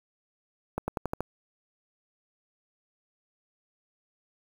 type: accelerating click train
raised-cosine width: 1 ms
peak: -15 dBFS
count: 6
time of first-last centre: 0.78-1.206 s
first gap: 100 ms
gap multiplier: 0.92
effects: 7-bit